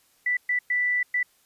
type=tone bursts at uneven times; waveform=sine; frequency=1975.5 Hz; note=B6; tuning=in tune; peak=-21 dBFS; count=4; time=0.26-0.37 / 0.49-0.59 / 0.7-1.03 / 1.14-1.23 s; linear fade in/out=5 ms; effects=white hiss -63 dBFS RMS until 1.45 s + resampled to 32000 Hz